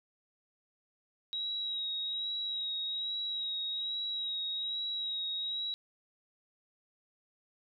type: tone with vibrato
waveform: sine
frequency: 3828 Hz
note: A#7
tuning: 45 cents sharp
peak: -33 dBFS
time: 1.33-5.74 s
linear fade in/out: 0 ms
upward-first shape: sine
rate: 1.2 Hz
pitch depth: 25 cents each way
effects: none